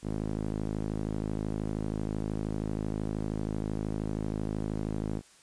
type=tone with band-pass filter; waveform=sawtooth; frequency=52.9 Hz; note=G#1; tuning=33 cents sharp; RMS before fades=-33 dBFS; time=0.02-5.22 s; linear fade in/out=50 ms; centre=250 Hz; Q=1; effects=white hiss -58 dBFS RMS until 5.42 s + resampled to 22050 Hz